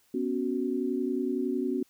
sine chord, B suspended second, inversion none, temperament just, 246.9 / 277.8 / 370.4 Hz, B3 / C#4 / F#4, 0 / +4 / +2 cents, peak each -31 dBFS, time 0.14-1.83 s, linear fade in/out 5 ms, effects white hiss -66 dBFS RMS until 1.89 s

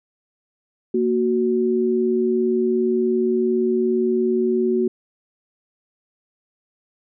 sine tone pair together, 233.1 / 370.4 Hz, A#3 / F#4, 0 / +2 cents, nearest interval minor sixth, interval 802 cents, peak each -21 / -18 dBFS, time 0.94-4.88 s, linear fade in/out 5 ms, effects none

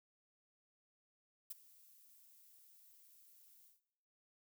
violet noise with ADSR envelope, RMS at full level -43 dBFS, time 1.5-3.81 s, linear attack 10 ms, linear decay 21 ms, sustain -22 dB, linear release 160 ms, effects noise-tail reverb RT60 0.8 s tail -17 dB re dry

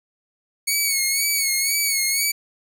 10% pulse tone with vibrato, 2217 Hz, C#7, in tune, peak -10 dBFS, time 0.67-2.32 s, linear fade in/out 10 ms, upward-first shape sine, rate 2 Hz, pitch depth 59 cents each way, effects none

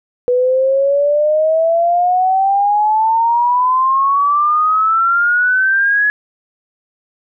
sine exponential sweep, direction up, 490 to 1697 Hz, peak -10 dBFS, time 0.28-6.1 s, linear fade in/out 0 ms, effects none

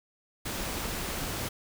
pink noise, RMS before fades -34 dBFS, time 0.45-1.49 s, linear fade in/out 10 ms, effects none

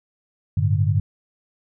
sine chord, G suspended second, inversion none, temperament just, 98 / 110.25 / 147 Hz, G2 / A2 / D3, 0 / +4 / +2 cents, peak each -19 / -22 / -22 dBFS, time 0.57-1 s, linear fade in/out 5 ms, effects none

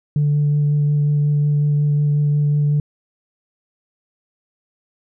sine tone with vibrato, 146.83 Hz, D3, in tune, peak -12 dBFS, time 0.16-2.8 s, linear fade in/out 2 ms, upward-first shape sine, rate 5.5 Hz, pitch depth 10 cents each way, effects tanh soft clip ceiling -11 dBFS

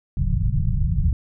pink low-pass noise, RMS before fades -20 dBFS, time 0.17-1.13 s, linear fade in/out 2 ms, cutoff 180 Hz, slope 96 dB/octave, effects none

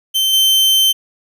40% pulse tone with level steps, 3100 Hz, G7, 20 cents flat, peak -12 / -9 dBFS, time 0.14-0.93 s, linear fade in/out 20 ms, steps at 0.33 s, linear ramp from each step 5 ms, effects none

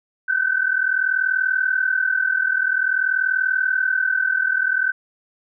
sine tone pair together, 1505.5 / 1546 Hz, F#6 / G6, +30 / -24 cents, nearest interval unison, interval 46 cents, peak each -20 dBFS, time 0.28-4.92 s, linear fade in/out 10 ms, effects none

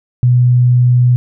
sine tone, 123.6 Hz, B2, 2 cents sharp, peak -6 dBFS, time 0.23-1.16 s, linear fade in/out 0 ms, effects none

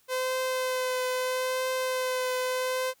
sawtooth tone with vibrato, 512 Hz, C5, 38 cents flat, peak -23 dBFS, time 0.08-2.94 s, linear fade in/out 50 ms, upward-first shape triangle, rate 0.77 Hz, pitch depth 17 cents each way, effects white hiss -65 dBFS RMS until 3 s

